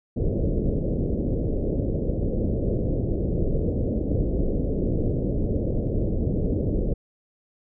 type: low-pass noise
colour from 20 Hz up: pink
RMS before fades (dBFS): -24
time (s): 0.16-6.94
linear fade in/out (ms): 10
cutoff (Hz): 550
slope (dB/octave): 48
effects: none